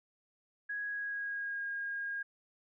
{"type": "tone with pitch glide", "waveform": "sine", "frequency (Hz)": [1661.2, 1626.1], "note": ["G#6", "G#6"], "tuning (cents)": [0, -37], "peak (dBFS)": -35, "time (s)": [0.69, 2.23], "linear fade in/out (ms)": 10, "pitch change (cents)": -37, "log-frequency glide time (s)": [0.84, 1.64], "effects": []}